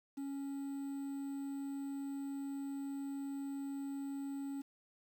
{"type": "tone with quantisation", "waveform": "triangle", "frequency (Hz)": 277.2, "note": "C#4", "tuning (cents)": 0, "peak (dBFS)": -37, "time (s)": [0.17, 4.62], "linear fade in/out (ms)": 10, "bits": 10, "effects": []}